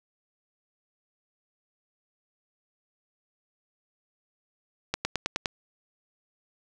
accelerating click train, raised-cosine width 0.2 ms, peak -9 dBFS, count 6, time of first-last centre 4.94-5.458 s, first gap 110 ms, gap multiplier 0.97, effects none

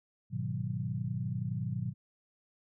sine chord, G# minor seventh, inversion none, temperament equal, 103.83 / 123.47 / 155.56 / 185 Hz, G#2 / B2 / D#3 / F#3, 0 / 0 / 0 / 0 cents, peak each -39 / -35 / -39 / -39 dBFS, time 0.3-1.94 s, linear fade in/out 50 ms, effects none

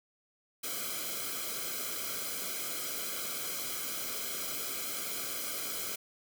white noise with comb filter, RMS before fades -37 dBFS, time 0.63-5.96 s, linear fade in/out 10 ms, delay 1.1 ms, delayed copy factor -0.95, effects none

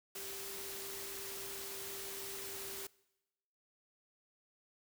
sine tone in noise, 392.6 Hz, G4, 3 cents sharp, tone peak -50 dBFS, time 0.15-2.87 s, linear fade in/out 5 ms, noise white, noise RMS -45 dBFS, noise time 0.15-2.87 s, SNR -8 dB, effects noise-tail reverb RT60 1.0 s tail -23 dB re dry

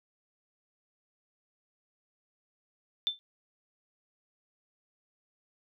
sine tone with exponential decay, 3545 Hz, A7, 12 cents sharp, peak -22 dBFS, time 3.07-3.19 s, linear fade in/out 0 ms, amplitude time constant 26 ms, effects none

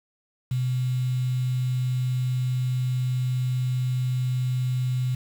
sine tone with quantisation, 126.8 Hz, B2, 46 cents sharp, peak -22 dBFS, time 0.51-5.15 s, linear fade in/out 5 ms, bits 7, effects none

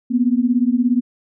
sine beating tone pair, 237.8 / 254.8 Hz, A#3 / C4, +35 / -46 cents, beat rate 17 Hz, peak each -16 / -17 dBFS, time 0.1-1.01 s, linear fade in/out 20 ms, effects none

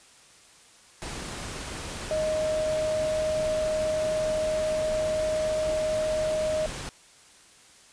sine tone in noise, 622.3 Hz, D#5, in tune, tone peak -24 dBFS, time 2.11-6.66 s, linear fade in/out 0 ms, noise pink, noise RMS -36 dBFS, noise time 1.02-6.89 s, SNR +9 dB, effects white hiss -54 dBFS RMS until 7.92 s + resampled to 22050 Hz

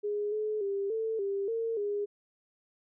sine tone with pitch steps, 414.3 / 427.8 / 396.9 / 445.2 / 396.3 / 455.5 / 409.8 Hz, G#4 / A4 / G4 / A4 / G4 / A#4 / G#4, -4 / -49 / +22 / +20 / +19 / -40 / -23 cents, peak -29 dBFS, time 0.03-2.06 s, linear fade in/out 20 ms, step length 290 ms, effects none

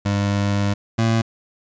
25% pulse tone pair in turn, 100.9 / 113.55 Hz, G#2 / A#2, -49 / -45 cents, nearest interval major second, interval 204 cents, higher second, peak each -14 / -12 dBFS, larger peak second, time 0.05-0.74 / 0.98-1.22 s, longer first, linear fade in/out 10 ms, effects resampled to 16000 Hz

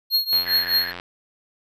square tone with tremolo, 4273 Hz, C8, 36 cents sharp, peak -15 dBFS, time 0.1-0.92 s, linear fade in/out 50 ms, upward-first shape triangle, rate 4.9 Hz, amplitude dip 95%
click train, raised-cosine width 0.3 ms, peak -17 dBFS, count 60, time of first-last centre 0.33-0.999 s, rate 88.2 Hz
white band-pass noise, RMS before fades -32 dBFS, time 0.45-0.94 s, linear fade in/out 20 ms, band 1600 to 1900 Hz, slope 96 dB/octave
effects none

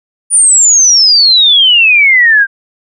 sine exponential sweep, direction down, 9600 to 1568 Hz, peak -3 dBFS, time 0.3-2.47 s, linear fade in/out 50 ms, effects none

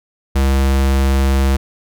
square tone, 67.5 Hz, C#2, 45 cents flat, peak -12 dBFS, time 0.35-1.57 s, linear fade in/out 10 ms, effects none

